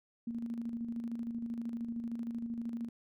sine tone with tremolo, 233.1 Hz, A#3, in tune, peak -34 dBFS, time 0.27-2.89 s, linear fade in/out 5 ms, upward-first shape square, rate 13 Hz, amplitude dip 45%, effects none

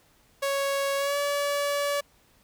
sawtooth tone with pitch glide, 554.4 to 572.6 Hz, C#5 to D5, 0 to -44 cents, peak -21 dBFS, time 0.42-2.01 s, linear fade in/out 10 ms, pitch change +56 cents, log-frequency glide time 0.97-1.17 s, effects pink hiss -62 dBFS RMS until 2.43 s

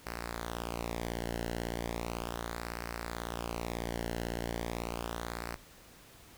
sawtooth tone with flanger, 58.1 Hz, A#1, 5 cents flat, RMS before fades -38 dBFS, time 0.06-5.56 s, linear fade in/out 5 ms, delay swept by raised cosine 0.29 to 0.84 ms, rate 0.36 Hz, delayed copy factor -0.8, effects pink hiss -56 dBFS RMS until 6.37 s

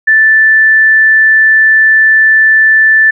sine tone, 1760 Hz, A6, in tune, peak -3 dBFS, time 0.07-3.11 s, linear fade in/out 10 ms, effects none

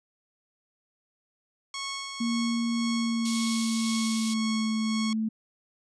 10% pulse tone with tremolo, 1100 Hz, C#6, 14 cents flat, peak -23 dBFS, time 1.74-5.13 s, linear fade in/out 2 ms, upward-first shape sine, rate 1.9 Hz, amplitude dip 40%
sine tone with pitch glide, 233.1 to 220.1 Hz, A#3 to A3, 0 to +1 cents, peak -25 dBFS, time 2.2-5.29 s, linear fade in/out 10 ms, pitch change -99 cents, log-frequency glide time 2.77-4.59 s
pink high-pass noise, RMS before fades -35 dBFS, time 3.25-4.34 s, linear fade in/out 5 ms, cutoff 3600 Hz, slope 24 dB/octave
effects resampled to 22050 Hz

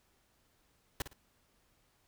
pink noise with echo, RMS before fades -35 dBFS, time 1-1.02 s, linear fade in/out 2 ms, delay 56 ms, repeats 2, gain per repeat -11 dB, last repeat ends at 1.132 s, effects pink hiss -72 dBFS RMS until 2.07 s

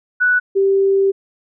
sine tone pair in turn, 1480 / 390.9 Hz, F#6 / G4, 0 / -5 cents, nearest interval octave + major seventh, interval 2305 cents, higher first, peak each -11 dBFS, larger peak neither, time 0.2-0.4 / 0.55-1.12 s, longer second, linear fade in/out 20 ms, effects none

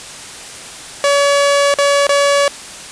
sawtooth tone with dropouts, 567 Hz, C#5, 39 cents sharp, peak -6 dBFS, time 1.04-2.48 s, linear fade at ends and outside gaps 1 ms, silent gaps 1.74-1.786 / 2.069-2.092 s, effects white hiss -31 dBFS RMS until 2.91 s + resampled to 22050 Hz

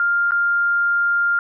sine tone with dropouts, 1400 Hz, F6, 4 cents sharp, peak -15 dBFS, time 0-1.39 s, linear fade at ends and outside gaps 1 ms, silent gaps 0.309-0.319 s, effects none

